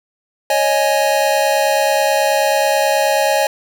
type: chord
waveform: square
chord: C# suspended second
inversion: none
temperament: just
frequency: 554.4 / 623.7 / 831.5 Hz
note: C#5 / D#5 / G#5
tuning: 0 / +4 / +2 cents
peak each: -18 dBFS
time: 0.5-3.47 s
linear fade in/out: 2 ms
effects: none